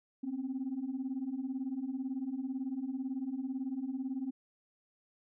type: beating tone pair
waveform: sine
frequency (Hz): 251 / 269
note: B3 / C4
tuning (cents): +28 / +48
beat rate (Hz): 18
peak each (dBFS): -38 / -35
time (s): 0.23-4.31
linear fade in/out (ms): 10
effects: tanh soft clip ceiling -29 dBFS